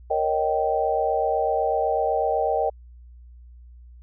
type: chord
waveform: sine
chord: Eb dominant seventh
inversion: second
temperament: equal with one note detuned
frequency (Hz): 466.2 / 554.4 / 622.3 / 778.1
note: Bb4 / Db5 / Eb5 / G5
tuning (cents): 0 / 0 / 0 / -13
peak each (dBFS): -26 / -28 / -25 / -24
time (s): 0.1-2.7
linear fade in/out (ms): 10
effects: added 60 Hz sine -43 dBFS peak until 4.02 s